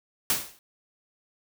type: noise with exponential decay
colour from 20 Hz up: white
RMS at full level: -21 dBFS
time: 0.3-0.59 s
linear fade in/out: 1 ms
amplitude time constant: 62 ms
effects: none